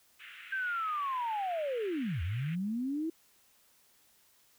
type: band-pass noise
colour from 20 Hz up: white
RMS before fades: -50 dBFS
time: 0.19-2.56 s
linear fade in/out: 20 ms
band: 1400 to 3000 Hz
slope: 48 dB/octave
type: linear two-way sweep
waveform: sine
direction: down then up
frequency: 1589 to 76.6 to 333 Hz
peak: -31 dBFS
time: 0.52-3.1 s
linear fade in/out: 5 ms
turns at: 2.22 s
effects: white hiss -66 dBFS RMS until 4.58 s